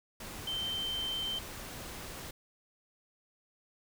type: tone in noise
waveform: sine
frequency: 3111 Hz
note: G7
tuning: 14 cents flat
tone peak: -33 dBFS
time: 0.47-1.39 s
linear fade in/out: 5 ms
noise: pink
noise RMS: -44 dBFS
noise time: 0.2-2.31 s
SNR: +8 dB
effects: none